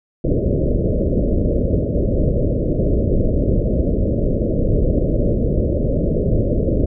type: low-pass noise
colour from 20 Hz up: pink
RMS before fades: -17 dBFS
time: 0.24-6.86 s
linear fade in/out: 5 ms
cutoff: 610 Hz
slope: 96 dB/octave
effects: none